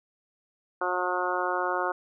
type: harmonic tone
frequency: 180.5 Hz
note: F#3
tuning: 43 cents flat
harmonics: 2 / 3 / 4 / 5 / 6 / 7 / 8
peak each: -33 / -33 / -33 / -33 / -33 / -33 / -33 dBFS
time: 0.81-1.92 s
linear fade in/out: 5 ms
effects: none